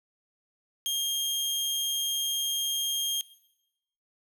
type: tone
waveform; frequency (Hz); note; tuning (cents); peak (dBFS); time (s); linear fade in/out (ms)
sawtooth; 3222; G7; +47; -24; 0.86-3.21; 0
effects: noise-tail reverb RT60 0.9 s tail -19 dB re dry